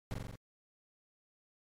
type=noise with echo; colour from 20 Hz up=brown; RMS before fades=-37 dBFS; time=0.11-0.14 s; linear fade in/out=0 ms; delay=43 ms; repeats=5; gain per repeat=-2 dB; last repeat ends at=0.355 s; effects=MP3 64 kbps